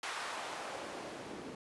white noise with band-pass filter sweep, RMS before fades -43 dBFS, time 0.03-1.55 s, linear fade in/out 2 ms, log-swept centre 1300 to 240 Hz, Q 1, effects resampled to 24000 Hz

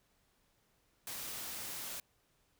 white noise, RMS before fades -43 dBFS, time 1.07-2 s, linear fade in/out 2 ms, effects pink hiss -74 dBFS RMS until 2.59 s

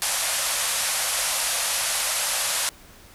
white band-pass noise, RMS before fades -25 dBFS, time 0.02-2.69 s, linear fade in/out 0 ms, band 510 to 12000 Hz, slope 96 dB/octave, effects pink hiss -49 dBFS RMS until 3.14 s

